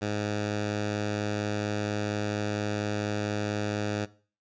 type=tone; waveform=10% pulse; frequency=104.3 Hz; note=G#2; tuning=8 cents sharp; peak=-20 dBFS; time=0.01-4.06 s; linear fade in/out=20 ms; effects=noise-tail reverb RT60 0.4 s tail -19 dB re dry + resampled to 16000 Hz